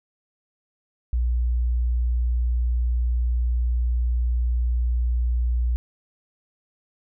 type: tone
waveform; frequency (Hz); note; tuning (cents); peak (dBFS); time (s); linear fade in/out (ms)
sine; 60; B1; -49; -19; 1.13-5.76; 0
effects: none